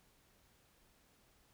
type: silence
effects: pink hiss -70 dBFS RMS until 1.53 s